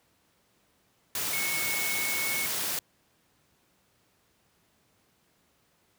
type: tone in noise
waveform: sine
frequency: 2203 Hz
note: C#7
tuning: 11 cents flat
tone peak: -31 dBFS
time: 1.33-2.46 s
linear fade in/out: 2 ms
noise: white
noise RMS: -31 dBFS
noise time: 1.15-2.79 s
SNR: -3 dB
effects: pink hiss -68 dBFS RMS until 5.98 s + high-pass 80 Hz 12 dB/octave